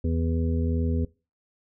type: harmonic tone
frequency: 82.41 Hz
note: E2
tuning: in tune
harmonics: 1 / 2 / 3 / 5 / 6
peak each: -24 / -33 / -29 / -36 / -37 dBFS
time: 0.04-1.05 s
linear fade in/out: 5 ms
effects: noise-tail reverb RT60 0.3 s tail -21 dB re dry